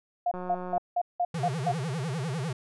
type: tone bursts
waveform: sine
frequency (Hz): 707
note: F5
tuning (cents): +21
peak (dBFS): -23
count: 7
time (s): 0.26-1.718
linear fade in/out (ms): 5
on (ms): 54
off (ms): 180
type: click train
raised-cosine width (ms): 1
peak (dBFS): -24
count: 80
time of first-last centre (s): 0.34-0.776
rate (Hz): 181
type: tone with vibrato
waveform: square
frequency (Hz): 146.3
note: D3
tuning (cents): -6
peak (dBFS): -30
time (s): 1.34-2.53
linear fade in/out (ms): 5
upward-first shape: sine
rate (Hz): 10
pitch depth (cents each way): 290
effects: resampled to 24000 Hz